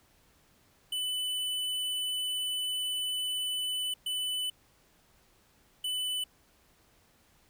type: tone bursts at uneven times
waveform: square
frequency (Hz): 2997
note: F#7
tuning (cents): +22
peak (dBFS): -31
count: 3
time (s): 0.92-3.94 / 4.06-4.5 / 5.84-6.24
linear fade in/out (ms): 5
effects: pink hiss -65 dBFS RMS until 7.49 s